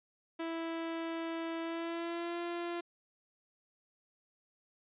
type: tone with pitch glide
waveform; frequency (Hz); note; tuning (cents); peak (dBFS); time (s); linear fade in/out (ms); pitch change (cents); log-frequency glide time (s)
sawtooth; 329.6 to 344.4; E4 to F4; 0 to -24; -32; 0.39-2.81; 10; +76; 1.61-2.4
effects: resampled to 8000 Hz